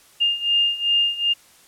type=beating tone pair; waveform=sine; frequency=2814 / 2816.6 Hz; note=F7 / F7; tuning=+12 / +14 cents; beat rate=2.6 Hz; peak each=-22 / -19 dBFS; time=0.2-1.34 s; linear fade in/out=20 ms; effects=white hiss -52 dBFS RMS until 1.67 s + low-pass 12000 Hz 12 dB/octave